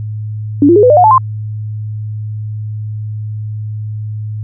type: tone with pitch steps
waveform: sine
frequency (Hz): 286.4 / 344.5 / 414.5 / 498.7 / 599.9 / 721.7 / 868.2 / 1044.5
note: D4 / F4 / G#4 / B4 / D5 / F#5 / A5 / C6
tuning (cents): -43 / -24 / -3 / +17 / +37 / -43 / -23 / -3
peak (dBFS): -3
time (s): 0.62-1.18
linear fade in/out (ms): 2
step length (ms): 70
effects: added 107 Hz sine -18 dBFS peak until 4.43 s